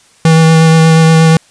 square tone with vibrato, 161.5 Hz, E3, 35 cents flat, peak -4 dBFS, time 0.25-1.37 s, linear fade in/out 2 ms, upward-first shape sine, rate 8.4 Hz, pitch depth 13 cents each way, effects white hiss -46 dBFS RMS until 1.5 s + resampled to 22050 Hz

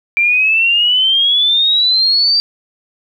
sine exponential sweep, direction up, 2349 to 4699 Hz, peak -9 dBFS, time 0.17-2.4 s, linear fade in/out 0 ms, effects 8-bit

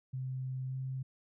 sine tone with pitch glide, 130.1 to 131.54 Hz, C3 to C3, -9 to +10 cents, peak -35 dBFS, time 0.13-1.03 s, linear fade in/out 10 ms, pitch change +19 cents, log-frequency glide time 0.67-0.75 s, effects none

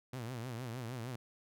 sawtooth tone with vibrato, 121.1 Hz, B2, 34 cents flat, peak -36 dBFS, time 0.13-1.16 s, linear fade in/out 5 ms, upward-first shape triangle, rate 6.5 Hz, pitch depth 170 cents each way, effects none

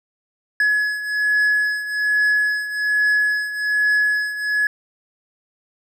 triangle beating tone pair, 1693 / 1694.2 Hz, G#6 / G#6, +33 / +34 cents, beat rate 1.2 Hz, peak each -16 / -21 dBFS, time 0.6-4.67 s, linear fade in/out 2 ms, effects none

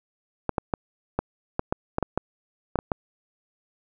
clicks, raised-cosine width 1 ms, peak -9 dBFS, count 12, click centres 0.493 / 0.582 / 0.738 / 1.19 / 1.594 / 1.725 / 1.984 / 2.027 / 2.176 / 2.757 / 2.789 / 2.918 s, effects none

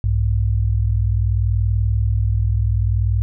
sine tone pair together, 61.74 / 102.35 Hz, B1 / G#2, 0 / -25 cents, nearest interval major sixth, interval 875 cents, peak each -18 / -17 dBFS, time 0.04-3.22 s, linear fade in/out 0 ms, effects none

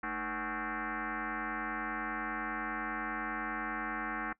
sine tone with frequency modulation, 220 Hz, A3, in tune, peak -34 dBFS, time 0.03-4.33 s, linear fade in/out 5 ms, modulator 265 Hz, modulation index 6.6, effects noise-tail reverb RT60 0.1 s tail -22 dB re dry

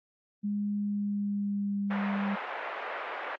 sine tone with pitch glide, 205.2 to 200.2 Hz, G#3 to G3, -21 to +37 cents, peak -28 dBFS, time 0.43-2.36 s, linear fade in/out 20 ms, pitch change -42 cents, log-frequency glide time 0.77-2 s
pink band-pass noise, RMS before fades -37 dBFS, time 1.9-3.36 s, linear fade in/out 10 ms, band 550 to 2200 Hz, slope 24 dB/octave
effects AAC 48 kbps

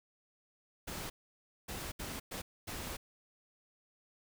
pink noise bursts at uneven times, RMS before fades -42 dBFS, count 5, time 0.87-1.1 / 1.68-1.92 / 1.99-2.2 / 2.31-2.42 / 2.67-2.97 s, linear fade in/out 10 ms, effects none

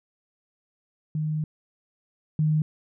sine tone pair in turn, 154.2 / 154.2 Hz, D#3 / D#3, -15 / -15 cents, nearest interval unison, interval 0 cents, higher neither, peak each -24 / -19 dBFS, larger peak second, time 1.15-1.44 / 2.39-2.62 s, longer first, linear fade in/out 2 ms, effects none

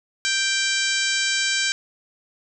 harmonic tone, 784 Hz, G5, in tune, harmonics 2 / 3 / 4 / 5 / 6 / 7 / 8 / 9 / 10, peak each -25 / -27 / -28 / -29 / -30 / -30 / -31 / -32 / -32 dBFS, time 0.25-1.72 s, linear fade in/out 0 ms, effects none

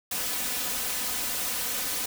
white noise with comb filter, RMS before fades -30 dBFS, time 0.11-2.06 s, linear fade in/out 5 ms, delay 4 ms, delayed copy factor +0.7, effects none

